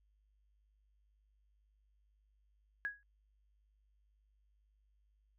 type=tone with exponential decay; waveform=sine; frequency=1661.2 Hz; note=G#6; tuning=in tune; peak=-32 dBFS; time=2.85-3.03 s; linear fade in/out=0 ms; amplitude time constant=37 ms; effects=added 51 Hz sine -70 dBFS peak until 5.38 s